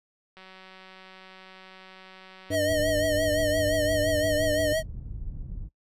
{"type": "click train", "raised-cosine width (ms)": 0.3, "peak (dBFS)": -32, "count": 410, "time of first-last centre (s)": [0.37, 2.546], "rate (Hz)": 188}
{"type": "harmonic tone", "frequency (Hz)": 98, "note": "G2", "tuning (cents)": 0, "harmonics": [1, 3, 5], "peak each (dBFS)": [-33, -31, -36], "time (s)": [2.5, 4.73], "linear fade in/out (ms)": 5}
{"type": "tone with vibrato", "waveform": "square", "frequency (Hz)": 622, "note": "D#5", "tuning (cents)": -1, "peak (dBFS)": -24, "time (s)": [2.5, 4.83], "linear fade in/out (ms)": 50, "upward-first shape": "triangle", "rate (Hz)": 5.8, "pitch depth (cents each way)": 75}
{"type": "low-pass noise", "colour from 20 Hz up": "pink", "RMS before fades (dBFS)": -36, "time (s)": [2.67, 5.7], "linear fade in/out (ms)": 50, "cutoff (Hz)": 110, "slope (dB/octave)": 12}
{"effects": ["noise-tail reverb RT60 0.1 s tail -24 dB re dry", "resampled to 32000 Hz"]}